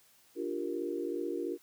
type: chord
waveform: sine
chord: G minor seventh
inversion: second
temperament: equal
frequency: 293.7 / 349.2 / 392 / 466.2 Hz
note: D4 / F4 / G4 / Bb4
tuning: 0 / 0 / 0 / 0 cents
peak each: -39 / -36 / -40 / -39 dBFS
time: 0.35-1.58 s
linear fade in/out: 50 ms
effects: white hiss -64 dBFS RMS until 1.62 s